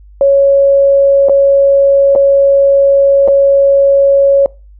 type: tone with dropouts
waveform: sine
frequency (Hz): 554.4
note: C#5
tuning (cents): 0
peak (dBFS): -4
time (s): 0.21-4.46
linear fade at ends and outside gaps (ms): 1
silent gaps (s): 1.286-1.295 / 2.152-2.159 / 3.277-3.283
effects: noise-tail reverb RT60 0.3 s tail -23 dB re dry + added 50 Hz sine -35 dBFS peak until 4.79 s